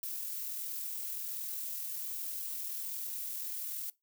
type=noise with amplitude modulation; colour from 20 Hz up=violet; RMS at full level=-38 dBFS; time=0.03-3.9 s; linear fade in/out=2 ms; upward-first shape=sine; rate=41.3 Hz; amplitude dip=25%; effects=noise-tail reverb RT60 0.2 s tail -21 dB re dry